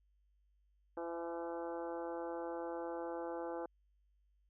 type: harmonic tone with a mistuned harmonic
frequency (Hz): 169.1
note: E3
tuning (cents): +44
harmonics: 2 / 3 / 4 / 5 / 6 / 7 / 8 / 9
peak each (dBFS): -44 / -43 / -49 / -47 / -55 / -55 / -57 / -58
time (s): 0.97-3.66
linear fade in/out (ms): 2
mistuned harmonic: 4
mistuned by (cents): -19
effects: added 50 Hz sine -70 dBFS peak until 4.49 s